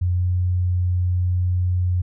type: tone with pitch glide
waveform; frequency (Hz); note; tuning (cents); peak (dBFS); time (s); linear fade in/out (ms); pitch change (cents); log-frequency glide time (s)
sine; 89.3 to 89.92; F2 to F#2; +39 to -49; -17; 0.01-2.02; 10; +12; 0.13-0.23
effects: none

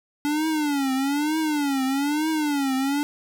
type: tone with vibrato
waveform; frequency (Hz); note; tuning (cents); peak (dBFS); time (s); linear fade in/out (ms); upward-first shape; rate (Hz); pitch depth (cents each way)
square; 288.7; D4; -30; -22; 0.25-3.03; 0; triangle; 1.1; 180
effects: none

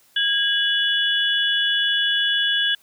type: tone cluster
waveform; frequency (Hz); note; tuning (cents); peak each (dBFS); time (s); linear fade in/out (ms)
sine; 1635 / 2959 / 3413; G#6 / F#7 / G#7; -28 / -1 / +47; -22; 0.16-2.75; 5
effects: white hiss -57 dBFS RMS until 2.82 s + high-pass 60 Hz 12 dB/octave

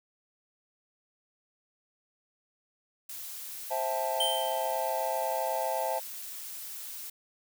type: noise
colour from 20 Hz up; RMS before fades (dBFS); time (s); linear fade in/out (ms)
blue; -41; 3.09-7.1; 5
type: chord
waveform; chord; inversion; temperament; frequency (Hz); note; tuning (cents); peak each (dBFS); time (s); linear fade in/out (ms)
triangle; A minor seventh; first; just; 528 / 660 / 792 / 880; C5 / E5 / G5 / A5; +16 / +2 / +18 / 0; -33 / -31 / -36 / -31; 3.7-6; 20
type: tone with exponential decay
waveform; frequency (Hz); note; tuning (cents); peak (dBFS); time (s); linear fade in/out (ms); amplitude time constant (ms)
square; 3123; G7; -7; -25; 4.2-4.89; 5; 150
effects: none

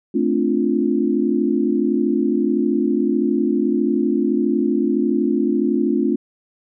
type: chord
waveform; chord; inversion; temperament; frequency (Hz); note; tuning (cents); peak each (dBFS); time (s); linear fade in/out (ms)
sine; D minor seventh; second; equal; 220 / 261.6 / 293.7 / 349.2; A3 / C4 / D4 / F4; 0 / 0 / 0 / 0; -21; 0.14-6.16; 10
effects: none

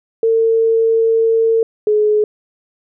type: tone pair in turn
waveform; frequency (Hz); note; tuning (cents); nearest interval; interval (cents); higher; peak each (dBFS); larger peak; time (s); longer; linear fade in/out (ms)
sine; 451.9 / 423.4; A4 / G#4; +46 / +33; minor second; 113; first; -10; neither; 0.23-1.63 / 1.87-2.24; first; 2
effects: none

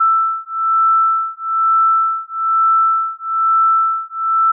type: beating tone pair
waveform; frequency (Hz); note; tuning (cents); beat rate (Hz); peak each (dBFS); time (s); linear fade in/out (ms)
sine; 1326 / 1327.1; E6 / E6; +10 / +11; 1.1; -15; 0-4.52; 10
effects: none

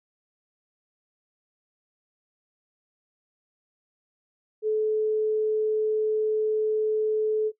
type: tone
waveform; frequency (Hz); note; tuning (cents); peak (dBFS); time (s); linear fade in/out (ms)
sine; 431.8; A4; -33; -21; 4.62-7.52; 50
effects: noise-tail reverb RT60 0.1 s tail -18 dB re dry

